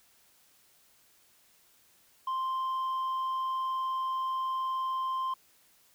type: tone with tanh clipping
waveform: sine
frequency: 1046.5 Hz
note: C6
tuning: in tune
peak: -30 dBFS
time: 2.27-5.34 s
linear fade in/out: 5 ms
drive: 3 dB
effects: white hiss -64 dBFS RMS until 5.94 s